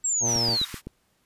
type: linear sweep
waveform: sine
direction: down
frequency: 7700 to 3720 Hz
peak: -22 dBFS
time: 0.04-0.65 s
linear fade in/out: 10 ms
type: harmonic tone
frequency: 116.54 Hz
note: A#2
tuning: in tune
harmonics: 1 / 2 / 3 / 4 / 5 / 6 / 7 / 8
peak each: -31 / -34 / -36 / -37 / -38 / -39 / -39 / -40 dBFS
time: 0.2-0.58 s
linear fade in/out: 50 ms
type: high-pass noise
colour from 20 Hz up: pink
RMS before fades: -41 dBFS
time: 0.24-0.82 s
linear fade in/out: 50 ms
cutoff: 1000 Hz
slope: 48 dB/octave
type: click train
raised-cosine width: 3 ms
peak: -22 dBFS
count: 5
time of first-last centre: 0.36-0.87 s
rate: 7.84 Hz
effects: pink hiss -68 dBFS RMS until 1.25 s + resampled to 32000 Hz